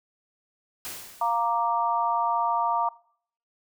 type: noise with exponential decay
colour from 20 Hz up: white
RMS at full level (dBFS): -34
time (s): 0.85-1.68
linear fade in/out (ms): 0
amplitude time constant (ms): 180
type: chord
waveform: sine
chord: Bb major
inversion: second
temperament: equal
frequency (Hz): 698.5 / 932.3 / 1174.7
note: F5 / Bb5 / D6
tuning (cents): 0 / 0 / 0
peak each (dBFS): -28 / -24 / -28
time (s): 1.21-2.89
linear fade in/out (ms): 5
effects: noise-tail reverb RT60 0.6 s tail -22 dB re dry